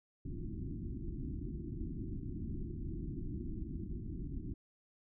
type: low-pass noise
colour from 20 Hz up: pink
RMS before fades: -41 dBFS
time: 0.25-4.54 s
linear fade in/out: 5 ms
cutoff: 360 Hz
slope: 96 dB/octave
effects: none